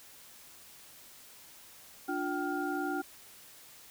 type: tone cluster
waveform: sine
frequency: 295.2 / 356 / 771 / 1408 Hz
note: D4 / F4 / G5 / F6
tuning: +9 / +33 / -29 / +14 cents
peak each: -35 / -37 / -37 / -38 dBFS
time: 2.08-3.02 s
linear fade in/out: 10 ms
effects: white hiss -54 dBFS RMS until 3.9 s